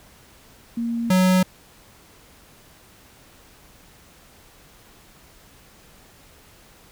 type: tone pair in turn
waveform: sine / square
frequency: 233.1 / 185.01 Hz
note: A#3 / F#3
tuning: 0 / 0 cents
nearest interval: major third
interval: 400 cents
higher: first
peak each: -22 / -15 dBFS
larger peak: second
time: 0.77-1.1 / 1.1-1.43 s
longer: neither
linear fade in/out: 5 ms
effects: pink hiss -51 dBFS RMS until 6.91 s